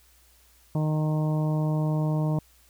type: harmonic tone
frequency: 154.1 Hz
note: D#3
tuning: 16 cents flat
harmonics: 1 / 2 / 3 / 4 / 5 / 6 / 7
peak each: -23 / -32 / -39 / -35 / -43 / -40 / -45 dBFS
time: 0.75-2.39 s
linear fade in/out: 2 ms
effects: added 60 Hz sine -60 dBFS peak until 2.69 s + white hiss -60 dBFS RMS until 2.69 s